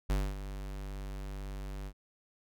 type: tone with ADSR envelope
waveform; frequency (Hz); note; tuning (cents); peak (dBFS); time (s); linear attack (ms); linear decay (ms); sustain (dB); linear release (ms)
square; 49; G1; 0; -27; 0.09-1.93; 14; 240; -12; 61
effects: none